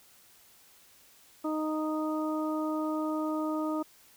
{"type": "harmonic tone", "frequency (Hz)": 310, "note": "D#4", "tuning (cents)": -6, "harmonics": [1, 2, 3, 4], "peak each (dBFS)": [-30, -36, -40, -38], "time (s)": [1.44, 3.83], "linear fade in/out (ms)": 10, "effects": ["white hiss -59 dBFS RMS until 4.16 s"]}